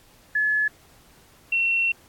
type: tone pair in turn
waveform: sine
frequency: 1712 / 2718 Hz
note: A6 / F7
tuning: -48 / -48 cents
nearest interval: minor sixth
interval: 800 cents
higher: second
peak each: -19 dBFS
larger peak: neither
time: 0.35-0.68 / 1.52-1.92 s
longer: second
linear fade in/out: 5 ms
effects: pink hiss -55 dBFS RMS until 2.08 s + AAC 64 kbps